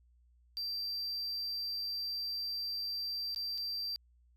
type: tone with dropouts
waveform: triangle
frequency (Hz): 4699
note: D8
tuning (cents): 0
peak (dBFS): -34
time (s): 0.57-3.96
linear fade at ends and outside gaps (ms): 0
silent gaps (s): 3.347-3.361 / 3.577-3.581
effects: added 60 Hz sine -63 dBFS peak until 4.36 s